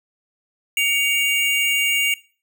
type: tone pair together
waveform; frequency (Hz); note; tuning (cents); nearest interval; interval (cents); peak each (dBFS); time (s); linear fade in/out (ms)
square; 2252 / 2798; C#7 / F7; +27 / +3; major third; 376; -21 / -20; 0.77-2.14; 2
effects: noise-tail reverb RT60 0.4 s tail -21 dB re dry